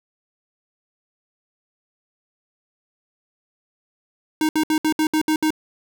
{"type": "tone bursts", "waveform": "square", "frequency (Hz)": 311.1, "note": "D#4", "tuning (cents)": 0, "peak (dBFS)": -17, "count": 8, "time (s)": [4.41, 5.505], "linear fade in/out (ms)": 2, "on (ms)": 80, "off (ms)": 65, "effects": []}